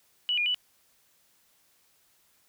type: tone with pitch steps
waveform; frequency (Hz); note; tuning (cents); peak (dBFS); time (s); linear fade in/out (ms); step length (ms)
sine; 2947 / 2429 / 2966; F#7 / D#7 / F#7; -8 / -42 / +4; -24; 0.29-0.545; 0; 85
effects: white hiss -66 dBFS RMS until 2.48 s